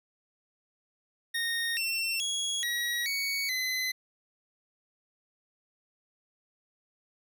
25% pulse tone with pitch steps, 1853 / 2703 / 3328 / 1911 / 2234 / 2030 Hz, A#6 / E7 / G#7 / A#6 / C#7 / B6, -11 / +43 / +3 / +43 / +13 / +47 cents, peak -25 dBFS, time 1.34-3.92 s, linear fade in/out 10 ms, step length 430 ms, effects none

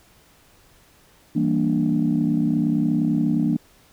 sine chord, E half-diminished seventh, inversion none, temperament equal, 164.81 / 196 / 233.1 / 293.7 Hz, E3 / G3 / Bb3 / D4, 0 / 0 / 0 / 0 cents, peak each -23 / -26 / -21 / -22 dBFS, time 1.35-3.57 s, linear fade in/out 10 ms, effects tanh soft clip ceiling -10 dBFS + pink hiss -55 dBFS RMS until 3.92 s

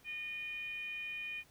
sine tone with frequency modulation, 2447 Hz, D#7, 29 cents flat, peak -39 dBFS, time 0.04-1.44 s, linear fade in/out 50 ms, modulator 616 Hz, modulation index 0.49, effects pink hiss -65 dBFS RMS until 1.5 s

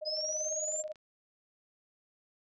sine tone with tremolo, 616 Hz, D#5, 17 cents flat, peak -33 dBFS, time 0.01-0.93 s, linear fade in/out 20 ms, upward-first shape triangle, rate 18 Hz, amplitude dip 90%
sine linear sweep, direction up, 4978 to 7430 Hz, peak -33 dBFS, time 0.05-0.83 s, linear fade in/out 20 ms
click train, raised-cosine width 0.2 ms, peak -40 dBFS, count 21, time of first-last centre 0.17-0.957 s, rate 25.4 Hz
effects none

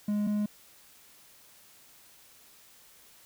triangle tone pair in turn, 207.7 / 208.5 Hz, G#3 / G#3, 0 / +7 cents, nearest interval unison, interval 7 cents, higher second, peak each -24 dBFS, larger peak neither, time 0.08-0.27 / 0.27-0.46 s, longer neither, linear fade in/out 5 ms, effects white hiss -57 dBFS RMS until 3.25 s

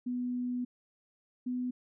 sine tone pair in turn, 247.2 / 249.5 Hz, B3 / B3, +2 / +18 cents, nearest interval unison, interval 16 cents, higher second, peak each -31 / -31 dBFS, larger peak neither, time 0.06-0.65 / 1.46-1.71 s, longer first, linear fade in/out 10 ms, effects none

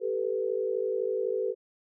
sine tone cluster, 387.9 / 439.9 / 495.8 Hz, G4 / A4 / B4, -18 / 0 / +7 cents, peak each -31 dBFS, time 0-1.55 s, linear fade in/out 50 ms, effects none

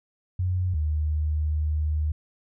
sine tone pair in turn, 91 / 76.44 Hz, F#2 / D#2, -28 / -30 cents, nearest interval minor third, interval 302 cents, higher first, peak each -22 dBFS, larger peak neither, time 0.39-0.74 / 0.74-2.12 s, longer second, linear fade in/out 5 ms, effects none

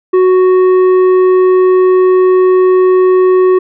sine tone with tanh clipping, 370 Hz, F#4, in tune, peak -6 dBFS, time 0.13-3.59 s, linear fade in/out 10 ms, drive 8 dB, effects none

